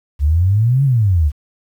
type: exponential two-way sweep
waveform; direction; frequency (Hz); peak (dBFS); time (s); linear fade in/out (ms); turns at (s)
sine; up then down; 68.5 to 142.3 to 68.5; -10; 0.19-1.32; 50; 0.84
effects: 8-bit